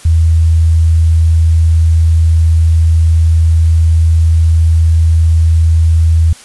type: tone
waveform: sine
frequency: 81.4 Hz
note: E2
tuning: 21 cents flat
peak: -5 dBFS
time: 0.05-6.33 s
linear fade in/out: 5 ms
effects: white hiss -36 dBFS RMS until 6.44 s + resampled to 24000 Hz